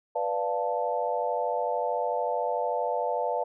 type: chord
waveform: sine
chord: B half-diminished seventh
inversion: none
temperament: equal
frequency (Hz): 493.9 / 587.3 / 698.5 / 880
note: B4 / D5 / F5 / A5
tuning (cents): 0 / 0 / 0 / 0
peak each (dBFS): -31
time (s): 0.15-3.44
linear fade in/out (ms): 10
effects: none